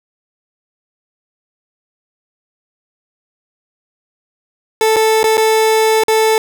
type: tone with dropouts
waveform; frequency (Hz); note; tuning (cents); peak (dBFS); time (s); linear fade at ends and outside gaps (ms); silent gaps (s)
30% pulse; 440; A4; 0; -7; 4.81-6.38; 1; 4.961-4.965 / 5.231-5.241 / 5.371-5.378 / 6.036-6.082
effects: none